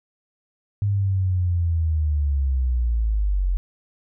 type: linear sweep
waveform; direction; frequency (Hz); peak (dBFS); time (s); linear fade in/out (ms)
sine; down; 102.6 to 43.65; -18; 0.82-3.57; 0
effects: none